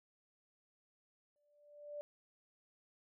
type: tone with exponential growth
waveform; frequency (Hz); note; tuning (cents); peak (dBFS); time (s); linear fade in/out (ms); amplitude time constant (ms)
sine; 587.3; D5; 0; -40; 1.36-2.01; 0; 140
effects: none